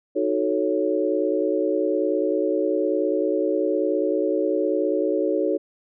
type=chord; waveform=sine; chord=D# half-diminished seventh; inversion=none; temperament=equal; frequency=311.1 / 370 / 440 / 554.4 Hz; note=D#4 / F#4 / A4 / C#5; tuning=0 / 0 / 0 / 0 cents; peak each=-25 dBFS; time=0.15-5.58 s; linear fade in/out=20 ms; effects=none